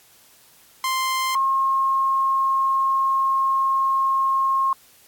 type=tone pair in turn; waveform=sawtooth / sine; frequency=1046.5 / 1074.7 Hz; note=C6 / C6; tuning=0 / +46 cents; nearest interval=unison; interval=46 cents; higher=second; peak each=-17 dBFS; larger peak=neither; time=0.84-1.35 / 1.35-4.73 s; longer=second; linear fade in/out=2 ms; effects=white hiss -53 dBFS RMS until 5.07 s + AAC 64 kbps